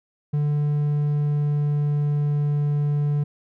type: tone with pitch glide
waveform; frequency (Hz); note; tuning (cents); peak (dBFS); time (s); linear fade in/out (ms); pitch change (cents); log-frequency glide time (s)
triangle; 147.3 to 146.2; D3 to D3; +6 to -7; -17; 0.33-3.24; 10; -13; 0.52-2.68
effects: none